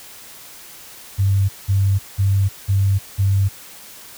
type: tone bursts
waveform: sine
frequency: 98 Hz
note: G2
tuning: in tune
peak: -13 dBFS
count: 5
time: 1.18-3.49 s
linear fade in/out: 20 ms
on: 310 ms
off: 190 ms
effects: white hiss -40 dBFS RMS until 4.17 s